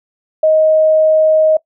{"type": "tone", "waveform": "sine", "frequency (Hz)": 627, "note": "D#5", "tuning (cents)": 13, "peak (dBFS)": -7, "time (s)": [0.43, 1.57], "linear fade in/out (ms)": 5, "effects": ["noise-tail reverb RT60 0.1 s tail -21 dB re dry"]}